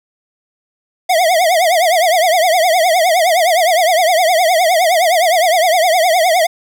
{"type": "tone with vibrato", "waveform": "square", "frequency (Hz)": 685, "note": "F5", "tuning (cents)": -34, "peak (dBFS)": -10, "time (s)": [1.09, 6.47], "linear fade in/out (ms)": 10, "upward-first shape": "triangle", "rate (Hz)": 9.7, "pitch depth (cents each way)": 190, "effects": []}